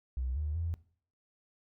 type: tone with pitch steps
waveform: triangle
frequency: 63.6 / 75.6 / 83.9 Hz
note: C2 / D#2 / E2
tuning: -48 / -49 / +31 cents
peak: -27 dBFS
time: 0.17-0.74 s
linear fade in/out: 0 ms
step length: 190 ms
effects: noise-tail reverb RT60 0.5 s tail -22 dB re dry + tanh soft clip ceiling -29 dBFS